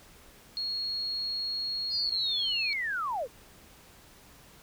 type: tone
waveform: sine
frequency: 4306 Hz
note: C8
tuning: 49 cents sharp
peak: -30 dBFS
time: 0.57-2.73 s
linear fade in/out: 0 ms
type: linear sweep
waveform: sine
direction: down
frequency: 4995 to 421.7 Hz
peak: -29 dBFS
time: 1.9-3.28 s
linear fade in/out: 50 ms
effects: pink hiss -55 dBFS RMS until 4.62 s